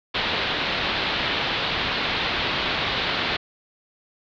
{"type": "low-pass noise", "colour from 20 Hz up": "white", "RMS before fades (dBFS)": -25, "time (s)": [0.14, 3.37], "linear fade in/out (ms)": 10, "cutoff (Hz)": 4100, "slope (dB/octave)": 48, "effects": []}